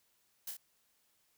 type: noise with echo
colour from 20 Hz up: blue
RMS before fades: -41 dBFS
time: 0.47-0.51 s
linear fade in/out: 5 ms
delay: 30 ms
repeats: 2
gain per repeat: -4 dB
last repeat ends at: 0.57 s
effects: white hiss -74 dBFS RMS until 1.37 s